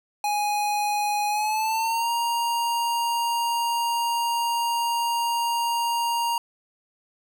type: tone with pitch glide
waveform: square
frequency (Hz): 830.6 to 937.7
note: G#5 to A#5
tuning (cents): 0 to +10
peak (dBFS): -23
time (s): 0.24-6.38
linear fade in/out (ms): 2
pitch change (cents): +210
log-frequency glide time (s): 1.28-2.1
effects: none